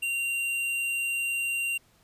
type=tone with tanh clipping; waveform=sine; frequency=2766 Hz; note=F7; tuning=17 cents flat; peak=-28 dBFS; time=0.02-1.78 s; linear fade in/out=10 ms; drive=16 dB; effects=pink hiss -63 dBFS RMS until 2.03 s + resampled to 32000 Hz